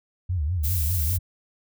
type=tone with vibrato; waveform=sine; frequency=81.7 Hz; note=E2; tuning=15 cents flat; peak=-22 dBFS; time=0.29-1.19 s; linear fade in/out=10 ms; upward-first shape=sine; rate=5 Hz; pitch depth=230 cents each way
type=noise; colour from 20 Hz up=violet; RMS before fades=-29 dBFS; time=0.63-1.18 s; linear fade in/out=20 ms
effects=none